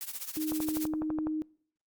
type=noise with tremolo; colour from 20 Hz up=blue; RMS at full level=-35 dBFS; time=0.01-0.87 s; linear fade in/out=0 ms; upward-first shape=triangle; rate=15 Hz; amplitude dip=90%
type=tone; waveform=sine; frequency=310.4 Hz; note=D#4; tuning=4 cents flat; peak=-30 dBFS; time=0.37-1.42 s; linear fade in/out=0 ms
type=click train; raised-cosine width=1 ms; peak=-23 dBFS; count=10; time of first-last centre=0.52-1.27 s; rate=12 Hz
effects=noise-tail reverb RT60 0.6 s tail -25 dB re dry + Opus 48 kbps